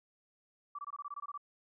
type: tone bursts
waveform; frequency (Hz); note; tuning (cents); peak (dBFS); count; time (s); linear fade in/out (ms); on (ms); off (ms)
sine; 1157; D6; -26; -39; 11; 0.75-1.377; 5; 37; 22
effects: none